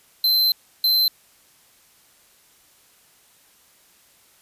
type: tone bursts at uneven times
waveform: square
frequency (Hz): 4091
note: C8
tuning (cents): -40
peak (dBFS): -16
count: 2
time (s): 0.24-0.52 / 0.84-1.08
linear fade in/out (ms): 2
effects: white hiss -56 dBFS RMS until 4.41 s + resampled to 32000 Hz